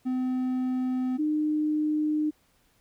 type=tone pair in turn; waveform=triangle / sine; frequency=255.3 / 304.3 Hz; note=C4 / D#4; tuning=-42 / -38 cents; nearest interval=minor third; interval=304 cents; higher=second; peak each=-23 dBFS; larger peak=neither; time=0.05-1.18 / 1.18-2.31 s; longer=neither; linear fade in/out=20 ms; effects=pink hiss -66 dBFS RMS until 2.8 s